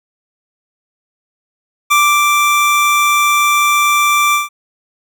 25% pulse tone with ADSR envelope, 1174.7 Hz, D6, in tune, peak -4 dBFS, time 1.9-4.49 s, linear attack 16 ms, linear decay 300 ms, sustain -2 dB, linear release 150 ms, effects none

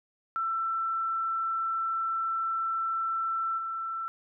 sine tone with level steps, 1337 Hz, E6, 24 cents sharp, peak -27 / -31 dBFS, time 0.36-4.08 s, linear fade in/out 0 ms, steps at 3.57 s, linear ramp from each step 20 ms, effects none

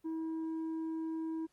sine tone with tanh clipping, 322.2 Hz, E4, 39 cents flat, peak -36 dBFS, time 0.04-1.47 s, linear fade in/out 20 ms, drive 4 dB, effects pink hiss -75 dBFS RMS until 1.52 s + Opus 24 kbps

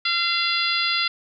harmonic tone, 687 Hz, F5, 29 cents flat, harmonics 2 / 3 / 4 / 5 / 6 / 7, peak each -27 / -27 / -27 / -27 / -27 / -27 dBFS, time 0.05-1.08 s, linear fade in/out 5 ms, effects none

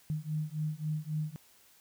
sine beating tone pair, 151.9 / 155.6 Hz, D#3 / D#3, -41 / 0 cents, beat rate 3.7 Hz, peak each -35 / -35 dBFS, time 0.1-1.36 s, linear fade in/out 0 ms, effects white hiss -62 dBFS RMS until 1.8 s

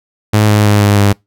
sawtooth tone with pitch steps, 106.3 / 104.96 / 103.63 / 102.32 / 101.03 Hz, G#2 / G#2 / G#2 / G#2 / G#2, +41 / +19 / -3 / -25 / -47 cents, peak -3 dBFS, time 0.33-1.13 s, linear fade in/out 10 ms, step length 160 ms, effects noise-tail reverb RT60 0.2 s tail -26 dB re dry

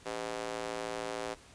square tone with high-pass filter, 56.7 Hz, A#1, 47 cents flat, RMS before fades -38 dBFS, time 0.05-1.35 s, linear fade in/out 20 ms, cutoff 480 Hz, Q 1.5, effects pink hiss -56 dBFS RMS until 1.54 s + resampled to 22050 Hz

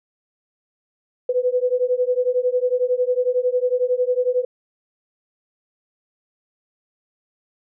sine beating tone pair, 493.9 / 504.9 Hz, B4 / B4, 0 / +38 cents, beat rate 11 Hz, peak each -20 dBFS, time 1.29-4.45 s, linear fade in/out 5 ms, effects none

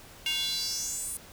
square tone with high-pass filter sweep, 311.1 Hz, D#4, in tune, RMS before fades -32 dBFS, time 0.26-1.17 s, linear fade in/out 2 ms, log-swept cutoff 2700 to 10000 Hz, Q 5, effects pink hiss -50 dBFS RMS until 1.32 s

